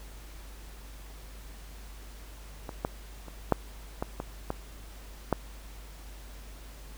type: clicks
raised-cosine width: 1 ms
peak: -22 / -14 / -29 / -7 / -16 / -19 / -16 / -10 dBFS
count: 8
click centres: 2.692 / 2.849 / 3.283 / 3.523 / 4.025 / 4.201 / 4.504 / 5.327 s
effects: added 50 Hz sine -44 dBFS peak until 6.97 s + pink hiss -52 dBFS RMS until 6.97 s